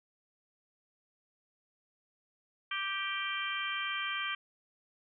harmonic tone with a mistuned harmonic, 392.3 Hz, G4, 1 cent sharp, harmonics 3 / 4 / 5 / 6 / 7 / 8, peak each -39 / -39 / -43 / -38 / -47 / -39 dBFS, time 2.71-4.35 s, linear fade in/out 5 ms, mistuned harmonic 5, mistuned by -18 cents, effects none

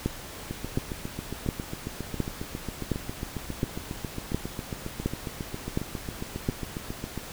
two click trains, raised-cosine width 3 ms, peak -19 / -12 dBFS, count 50 / 10, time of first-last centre 0.51-7.177 / 0.06-6.489 s, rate 7.35 / 1.4 Hz, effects pink hiss -41 dBFS RMS until 7.32 s

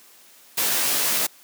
white noise with comb filter, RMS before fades -22 dBFS, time 0.57-1.27 s, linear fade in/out 10 ms, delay 15 ms, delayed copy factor +0.95, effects white hiss -51 dBFS RMS until 1.43 s + high-pass 200 Hz 12 dB/octave

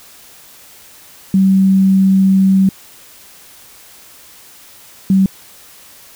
sine tone bursts at uneven times, 191.8 Hz, G3, 37 cents flat, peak -7 dBFS, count 2, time 1.34-2.69 / 5.1-5.26 s, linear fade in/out 2 ms, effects white hiss -41 dBFS RMS until 6.15 s

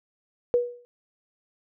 sine tone with exponential decay, 484.7 Hz, B4, 32 cents flat, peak -15 dBFS, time 0.54-0.85 s, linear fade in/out 0 ms, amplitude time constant 67 ms, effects none

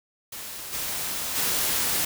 white noise with level steps, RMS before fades -37 / -30 / -25 dBFS, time 0.32-2.05 s, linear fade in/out 5 ms, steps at 0.72 / 1.35 s, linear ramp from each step 20 ms, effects none

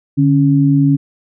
sine tone pair together, 146.25 / 277.2 Hz, D3 / C#4, -7 / 0 cents, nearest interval major seventh, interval 1107 cents, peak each -11 dBFS, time 0.17-0.97 s, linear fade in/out 20 ms, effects none

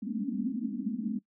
pink band-pass noise, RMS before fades -33 dBFS, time 0.02-1.19 s, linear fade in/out 10 ms, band 200 to 280 Hz, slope 96 dB/octave, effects noise-tail reverb RT60 0.1 s tail -20 dB re dry

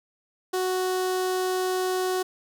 sawtooth tone with notch filter, 370 Hz, F#4, in tune, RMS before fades -26 dBFS, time 0.53-2.23 s, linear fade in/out 10 ms, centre 2300 Hz, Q 1.8, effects none

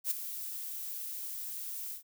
violet noise with ADSR envelope, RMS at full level -29 dBFS, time 0.04-2.03 s, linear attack 71 ms, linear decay 8 ms, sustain -11 dB, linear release 110 ms, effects none

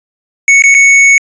square tone with dropouts, 2217 Hz, C#7, in tune, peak -3 dBFS, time 0.48-1.18 s, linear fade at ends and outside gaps 1 ms, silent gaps 0.622-0.638 / 0.743-0.748 s, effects resampled to 16000 Hz

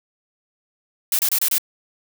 blue noise bursts, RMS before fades -19 dBFS, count 5, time 1.12-1.582 s, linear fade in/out 2 ms, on 70 ms, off 28 ms, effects none

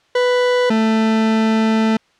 40% pulse tone pair in turn, 495.1 / 221 Hz, B4 / A3, +4 / +8 cents, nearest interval octave + major second, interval 1396 cents, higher first, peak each -12 dBFS, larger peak neither, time 0.15-0.7 / 0.7-1.97 s, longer second, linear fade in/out 5 ms, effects white hiss -57 dBFS RMS until 2.19 s + low-pass 4000 Hz 12 dB/octave

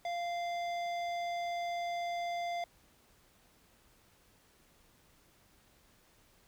sine tone with hard clipping, 694 Hz, F5, 11 cents flat, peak -36 dBFS, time 0.05-2.64 s, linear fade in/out 2 ms, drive 13 dB, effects pink hiss -66 dBFS RMS until 6.47 s

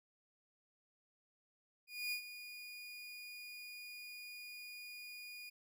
30% pulse tone with ADSR envelope, 2446 Hz, D#7, 30 cents flat, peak -34 dBFS, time 1.87-5.5 s, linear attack 250 ms, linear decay 91 ms, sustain -12 dB, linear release 13 ms, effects none

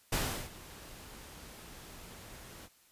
pink noise with ADSR envelope, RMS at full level -31 dBFS, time 0.12-2.69 s, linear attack 8 ms, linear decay 360 ms, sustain -19 dB, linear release 39 ms, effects white hiss -65 dBFS RMS until 2.91 s + resampled to 32000 Hz

